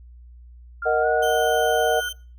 sine tone with pitch glide, 1396.9 to 1455.4 Hz, F6 to F#6, 0 to -29 cents, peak -26 dBFS, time 0.82-2.09 s, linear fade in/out 5 ms, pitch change +71 cents, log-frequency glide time 1.01-1.06 s
sine chord, D# minor, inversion second, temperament equal, 466.2 / 622.3 / 740 Hz, A#4 / D#5 / F#5, 0 / 0 / 0 cents, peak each -22 dBFS, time 0.85-2.01 s, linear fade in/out 20 ms
sawtooth tone, 3104 Hz, G7, 18 cents flat, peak -27 dBFS, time 1.22-2.13 s, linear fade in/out 10 ms
effects noise-tail reverb RT60 0.4 s tail -23 dB re dry + added 60 Hz sine -42 dBFS peak until 2.38 s

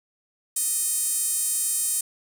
sawtooth tone with high-pass filter, 622.3 Hz, D#5, in tune, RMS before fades -25 dBFS, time 0.56-2.01 s, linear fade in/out 5 ms, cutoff 8800 Hz, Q 3.3, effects none

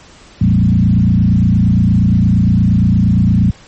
sine tone with frequency modulation, 148.3 Hz, D3, 17 cents sharp, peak -7 dBFS, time 0.41-3.51 s, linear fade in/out 5 ms, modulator 28.6 Hz, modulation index 2.5, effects pink hiss -41 dBFS RMS until 3.67 s + MP3 32 kbps

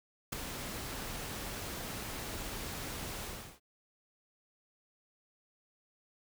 pink noise with ADSR envelope, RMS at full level -33 dBFS, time 0.32-3.6 s, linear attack 10 ms, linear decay 6 ms, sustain -8 dB, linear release 360 ms, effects none

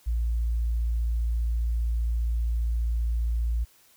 sine tone, 57.5 Hz, A#1, 23 cents flat, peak -22 dBFS, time 0.06-3.65 s, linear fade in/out 20 ms, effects tanh soft clip ceiling -19 dBFS + white hiss -59 dBFS RMS until 3.96 s

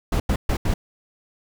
brown noise bursts at uneven times, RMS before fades -20 dBFS, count 4, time 0.12-0.2 / 0.29-0.36 / 0.49-0.57 / 0.65-0.74 s, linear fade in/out 5 ms, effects none

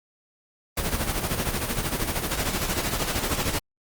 pink noise with tremolo, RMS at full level -24 dBFS, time 0.77-3.59 s, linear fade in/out 5 ms, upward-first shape sine, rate 13 Hz, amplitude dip 60%, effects Opus 24 kbps

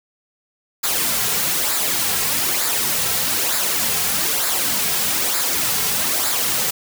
white noise with flanger, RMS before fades -20 dBFS, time 0.83-6.71 s, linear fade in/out 10 ms, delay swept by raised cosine 0.33 to 3.43 ms, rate 1.1 Hz, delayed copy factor -0.55, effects none

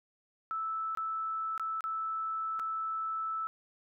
sine tone with dropouts, 1314 Hz, E6, 6 cents flat, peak -32 dBFS, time 0.51-3.47 s, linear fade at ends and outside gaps 0 ms, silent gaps 0.95-0.973 / 1.578-1.597 / 1.807-1.84 / 2.593-2.597 s, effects none

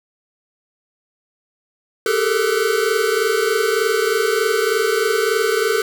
square tone cluster, 393.5 / 432.2 / 455.5 / 1503 Hz, G4 / A4 / A#4 / F#6, +7 / -31 / -40 / +27 cents, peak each -23 / -21 / -21 / -25 dBFS, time 2.06-5.82 s, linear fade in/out 2 ms, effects none

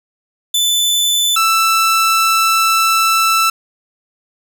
sawtooth tone pair in turn, 3509 / 1325.8 Hz, A7 / E6, -5 / +10 cents, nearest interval octave + perfect fourth, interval 1685 cents, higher first, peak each -9 / -7 dBFS, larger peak second, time 0.54-1.36 / 1.36-3.5 s, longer second, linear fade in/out 5 ms, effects none

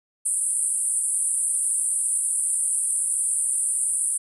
white band-pass noise, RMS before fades -24 dBFS, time 0.25-4.18 s, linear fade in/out 10 ms, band 8600 to 9900 Hz, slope 96 dB/octave, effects none

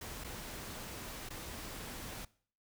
pink noise with dropouts, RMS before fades -45 dBFS, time 0.01-2.25 s, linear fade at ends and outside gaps 5 ms, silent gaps 0.24-0.244 / 1.29-1.303 s, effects noise-tail reverb RT60 0.5 s tail -21 dB re dry

